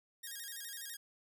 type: tone with vibrato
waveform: 5% pulse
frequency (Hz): 1741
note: A6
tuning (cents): -19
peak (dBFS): -33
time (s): 0.23-0.97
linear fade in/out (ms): 10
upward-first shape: square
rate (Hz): 12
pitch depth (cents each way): 110
effects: none